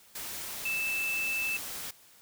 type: tone in noise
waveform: sine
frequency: 2637 Hz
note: E7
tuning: in tune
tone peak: -29 dBFS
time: 0.65-1.57 s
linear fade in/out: 5 ms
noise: white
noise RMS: -39 dBFS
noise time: 0.15-1.91 s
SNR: +7 dB
effects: white hiss -58 dBFS RMS until 2.21 s